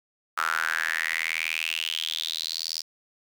sawtooth tone with high-pass filter sweep, 80.7 Hz, E2, 36 cents flat, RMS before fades -29 dBFS, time 0.37-2.82 s, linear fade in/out 10 ms, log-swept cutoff 1300 to 5000 Hz, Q 7.2, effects none

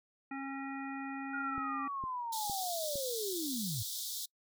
harmonic tone, 272.4 Hz, C#4, 30 cents flat, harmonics 1 / 3 / 5 / 7 / 9, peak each -40 / -45 / -47 / -48 / -50 dBFS, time 0.31-1.88 s, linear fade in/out 5 ms
sine linear sweep, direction down, 1437 to 98.6 Hz, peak -36 dBFS, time 1.33-3.83 s, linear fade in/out 10 ms
click train, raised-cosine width 3 ms, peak -33 dBFS, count 4, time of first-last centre 1.58-2.956 s, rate 2.18 Hz
pink high-pass noise, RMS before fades -40 dBFS, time 2.32-4.26 s, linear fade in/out 10 ms, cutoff 3400 Hz, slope 96 dB/octave
effects noise-tail reverb RT60 0.1 s tail -25 dB re dry

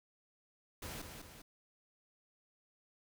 pink noise with echo, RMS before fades -45 dBFS, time 0.82-1.02 s, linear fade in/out 5 ms, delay 200 ms, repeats 2, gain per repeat -5 dB, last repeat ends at 1.42 s, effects none

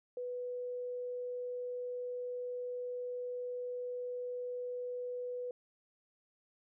sine tone, 493.9 Hz, B4, in tune, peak -37 dBFS, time 0.17-5.51 s, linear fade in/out 2 ms, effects none

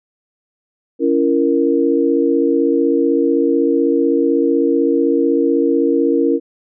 sine chord, A# diminished, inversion first, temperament just, 279.7 / 335.6 / 466.2 Hz, C#4 / E4 / A#4, +16 / +31 / 0 cents, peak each -16 dBFS, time 0.99-6.4 s, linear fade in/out 50 ms, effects none

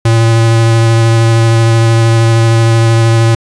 square tone with vibrato, 114.3 Hz, A#2, 34 cents flat, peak -6 dBFS, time 0.05-3.35 s, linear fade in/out 5 ms, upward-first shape sine, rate 13 Hz, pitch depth 12 cents each way, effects resampled to 22050 Hz + 8-bit

